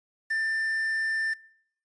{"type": "tone with quantisation", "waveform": "triangle", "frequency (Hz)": 1784, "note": "A6", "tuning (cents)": 23, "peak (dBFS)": -23, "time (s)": [0.3, 1.34], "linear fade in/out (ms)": 10, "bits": 8, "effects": ["noise-tail reverb RT60 0.7 s tail -26 dB re dry", "resampled to 22050 Hz"]}